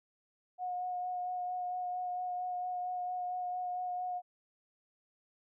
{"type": "tone with vibrato", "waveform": "sine", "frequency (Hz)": 724, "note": "F#5", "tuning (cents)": -38, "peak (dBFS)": -34, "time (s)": [0.58, 4.22], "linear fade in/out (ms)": 50, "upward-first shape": "sine", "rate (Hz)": 4.4, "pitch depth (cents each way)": 14, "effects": []}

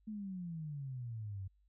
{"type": "exponential sweep", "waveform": "sine", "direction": "down", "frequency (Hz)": [220, 92.5], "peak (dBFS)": -40, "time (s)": [0.07, 1.48], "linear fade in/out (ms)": 10, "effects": ["added 50 Hz sine -68 dBFS peak until 1.68 s"]}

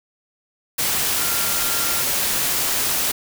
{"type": "tone in noise", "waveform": "sine", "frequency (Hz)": 1386, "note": "F6", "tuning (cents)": -14, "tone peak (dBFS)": -32, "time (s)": [1.18, 2.03], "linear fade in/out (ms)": 10, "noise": "white", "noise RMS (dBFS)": -21, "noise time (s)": [0.78, 3.12], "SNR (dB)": -14, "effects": []}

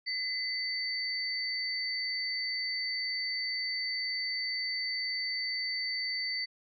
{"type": "tone pair together", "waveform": "sine", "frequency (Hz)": [2031, 4559], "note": ["B6", "C#8"], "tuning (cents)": [48, 48], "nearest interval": "octave + major second", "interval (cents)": 1400, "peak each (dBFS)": [-35, -33], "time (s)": [0.06, 6.46], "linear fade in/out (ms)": 20, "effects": []}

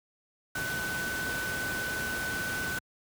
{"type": "tone in noise", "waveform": "sine", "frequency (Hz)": 1505, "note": "F#6", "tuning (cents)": 29, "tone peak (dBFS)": -32, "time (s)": [0.55, 2.79], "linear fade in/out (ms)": 5, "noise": "pink", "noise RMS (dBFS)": -36, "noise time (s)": [0.55, 2.79], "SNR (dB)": 1, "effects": ["high-pass 80 Hz 12 dB/octave"]}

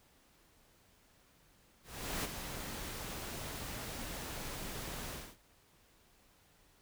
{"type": "noise with ADSR envelope", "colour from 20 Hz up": "pink", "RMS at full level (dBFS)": -36, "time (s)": [1.83, 5.37], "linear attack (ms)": 410, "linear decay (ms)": 23, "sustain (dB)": -7, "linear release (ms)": 260, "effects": ["pink hiss -67 dBFS RMS until 6.81 s"]}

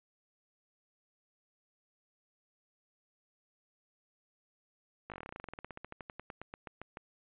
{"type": "slowing click train", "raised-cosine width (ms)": 0.5, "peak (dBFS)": -28, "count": 30, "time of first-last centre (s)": [5.1, 6.971], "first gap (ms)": 18, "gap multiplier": 1.08, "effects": ["resampled to 8000 Hz"]}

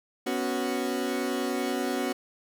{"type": "chord", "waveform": "30% pulse", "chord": "B suspended second", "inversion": "none", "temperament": "equal", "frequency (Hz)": [246.9, 277.2, 370], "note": ["B3", "C#4", "F#4"], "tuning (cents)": [0, 0, 0], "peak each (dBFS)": -29, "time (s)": [0.26, 2.13], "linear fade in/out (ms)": 10, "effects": []}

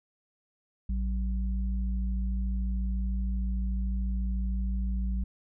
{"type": "tone pair together", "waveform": "sine", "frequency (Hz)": [56.81, 191.1], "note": ["A#1", "G3"], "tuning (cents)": [-44, -44], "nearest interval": "octave + major sixth", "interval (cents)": 2100, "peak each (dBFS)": [-27, -36], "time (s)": [0.89, 5.24], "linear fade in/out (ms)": 5, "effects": []}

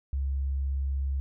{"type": "tone", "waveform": "sine", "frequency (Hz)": 68.2, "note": "C#2", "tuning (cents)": -28, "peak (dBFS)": -26, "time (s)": [0.13, 1.2], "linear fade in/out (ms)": 0, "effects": []}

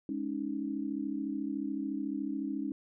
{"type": "chord", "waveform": "sine", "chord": "Ab suspended fourth", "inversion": "none", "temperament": "equal", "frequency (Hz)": [207.7, 277.2, 311.1], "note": ["Ab3", "Db4", "Eb4"], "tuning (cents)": [0, 0, 0], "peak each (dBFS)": [-39, -35, -37], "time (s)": [0.09, 2.72], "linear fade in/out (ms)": 2, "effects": []}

